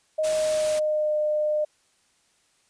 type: tone with pitch glide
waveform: sine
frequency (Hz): 623 to 605.3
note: D#5 to D#5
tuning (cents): +2 to -48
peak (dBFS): -21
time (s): 0.18-1.65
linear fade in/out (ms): 10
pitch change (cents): -50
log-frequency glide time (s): 0.35-1.17
type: noise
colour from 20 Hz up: white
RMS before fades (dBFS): -33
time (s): 0.23-0.8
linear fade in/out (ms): 20
effects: white hiss -65 dBFS RMS until 2.69 s + resampled to 22050 Hz